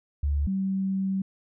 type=tone pair in turn; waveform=sine; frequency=72 / 192.22 Hz; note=D2 / G3; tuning=-34 / -34 cents; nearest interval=octave + perfect fourth; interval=1700 cents; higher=second; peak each=-22 / -24 dBFS; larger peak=first; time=0.23-0.47 / 0.47-1.22 s; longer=second; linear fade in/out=5 ms; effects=none